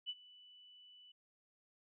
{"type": "tone with ADSR envelope", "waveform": "sine", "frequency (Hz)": 2976, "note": "F#7", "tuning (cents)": 9, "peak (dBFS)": -37, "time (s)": [0.06, 1.12], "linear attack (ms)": 34, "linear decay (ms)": 43, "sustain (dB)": -21, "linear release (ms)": 7, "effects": []}